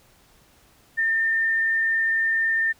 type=tone with frequency modulation; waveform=sine; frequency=1806 Hz; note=A6; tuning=45 cents sharp; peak=-19 dBFS; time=0.97-2.73 s; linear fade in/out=20 ms; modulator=41.9 Hz; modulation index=0.32; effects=pink hiss -57 dBFS RMS until 2.79 s